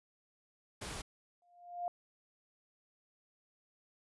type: noise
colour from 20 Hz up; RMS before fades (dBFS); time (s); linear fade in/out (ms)
pink; -43; 0.81-1.02; 10
type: tone with exponential growth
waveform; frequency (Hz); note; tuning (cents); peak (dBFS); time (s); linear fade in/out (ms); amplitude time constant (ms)
sine; 703; F5; +11; -32; 1.42-1.88; 1; 100
effects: resampled to 24000 Hz